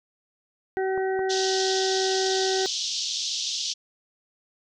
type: harmonic tone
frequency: 380.3 Hz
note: F#4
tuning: 48 cents sharp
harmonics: 1 / 2 / 4 / 5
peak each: -24 / -30 / -36 / -38 dBFS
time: 0.77-2.66 s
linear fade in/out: 0 ms
type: clicks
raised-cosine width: 1 ms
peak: -24 dBFS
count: 2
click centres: 0.977 / 1.192 s
type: band-pass noise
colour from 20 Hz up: white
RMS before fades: -29 dBFS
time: 1.29-3.74 s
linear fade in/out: 20 ms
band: 3100 to 6200 Hz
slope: 48 dB/octave
effects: none